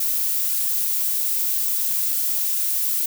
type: noise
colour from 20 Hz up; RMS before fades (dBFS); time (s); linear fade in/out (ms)
violet; -22; 0-3.06; 5
effects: none